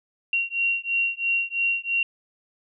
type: beating tone pair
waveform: sine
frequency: 2749 / 2752 Hz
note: F7 / F7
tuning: -28 / -26 cents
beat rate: 3 Hz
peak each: -25 dBFS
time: 0.33-2.03 s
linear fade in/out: 2 ms
effects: none